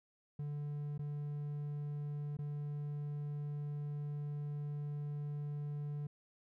triangle tone with dropouts, 146.4 Hz, D3, 5 cents flat, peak -36 dBFS, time 0.39-6.07 s, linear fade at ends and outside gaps 5 ms, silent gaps 0.979-0.991 / 2.37-2.388 s, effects none

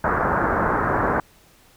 white low-pass noise, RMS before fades -21 dBFS, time 0.04-1.2 s, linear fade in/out 2 ms, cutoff 1600 Hz, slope 48 dB/octave, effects pink hiss -54 dBFS RMS until 1.76 s

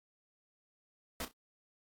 pink noise with echo, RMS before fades -39 dBFS, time 1.2-1.25 s, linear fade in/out 2 ms, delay 32 ms, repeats 2, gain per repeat -12 dB, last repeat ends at 1.314 s, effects AAC 64 kbps

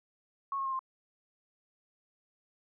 sine tone with pitch steps, 1100 / 1083.6 / 1067.5 / 1051.5 Hz, C#6 / C#6 / C6 / C6, -14 / -40 / +34 / +8 cents, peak -31 dBFS, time 0.52-0.792 s, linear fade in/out 2 ms, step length 68 ms, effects none

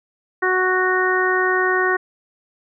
harmonic tone, 370 Hz, F#4, in tune, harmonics 1 / 2 / 3 / 4 / 5, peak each -20 / -26 / -23 / -22 / -21 dBFS, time 0.42-1.97 s, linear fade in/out 10 ms, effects none

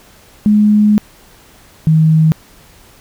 sine tone pair in turn, 210 / 158.16 Hz, G#3 / D#3, +19 / +29 cents, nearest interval perfect fourth, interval 490 cents, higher first, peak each -6 dBFS, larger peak neither, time 0.46-0.98 / 1.87-2.32 s, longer first, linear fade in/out 0 ms, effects pink hiss -44 dBFS RMS until 3 s

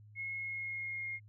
sine tone with pitch glide, 2168 to 2138 Hz, C#7 to C7, -39 to +37 cents, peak -37 dBFS, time 0.15-1.2 s, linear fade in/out 50 ms, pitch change -24 cents, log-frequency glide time 0.35-1.07 s, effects added 105 Hz sine -54 dBFS peak until 1.28 s

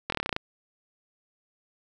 slowing click train, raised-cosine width 0.3 ms, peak -11 dBFS, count 10, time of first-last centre 0.1-0.364 s, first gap 23 ms, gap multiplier 1.06, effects none

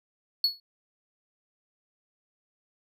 triangle tone with exponential decay, 4382 Hz, C#8, 21 cents flat, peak -16 dBFS, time 0.44-0.6 s, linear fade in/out 2 ms, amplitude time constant 33 ms, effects none

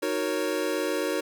square chord, D# minor seventh, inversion none, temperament equal, 311.1 / 370 / 466.2 / 554.4 Hz, D#4 / F#4 / A#4 / C#5, 0 / 0 / 0 / 0 cents, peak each -32 dBFS, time 0.02-1.21 s, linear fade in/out 10 ms, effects none

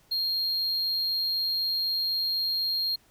triangle tone, 4228 Hz, C8, 17 cents sharp, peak -24 dBFS, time 0.11-2.96 s, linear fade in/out 10 ms, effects pink hiss -62 dBFS RMS until 3.1 s

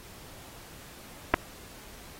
clicks, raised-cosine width 0.5 ms, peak -5 dBFS, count 2, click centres 1.339 / 1.342 s, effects pink hiss -49 dBFS RMS until 2.19 s + AAC 48 kbps

